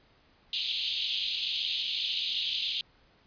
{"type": "band-pass noise", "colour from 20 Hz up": "white", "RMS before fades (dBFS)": -32, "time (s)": [0.53, 2.81], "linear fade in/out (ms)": 2, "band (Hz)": [2900, 4100], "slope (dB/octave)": 48, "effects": ["pink hiss -63 dBFS RMS until 3.26 s", "resampled to 11025 Hz"]}